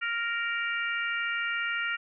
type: harmonic tone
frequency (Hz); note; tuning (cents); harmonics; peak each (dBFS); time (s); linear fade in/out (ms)
466.2; A#4; 0; 3 / 4 / 5 / 6; -31 / -33 / -35 / -37; 0.01-1.97; 20
effects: none